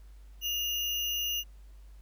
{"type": "tone with sample-and-hold", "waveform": "sine", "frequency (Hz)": 2843, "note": "F7", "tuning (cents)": 30, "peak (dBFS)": -29, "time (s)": [0.41, 1.44], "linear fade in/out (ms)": 50, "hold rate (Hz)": 8820, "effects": ["added 50 Hz sine -48 dBFS peak until 2.01 s", "pink hiss -67 dBFS RMS until 2.01 s"]}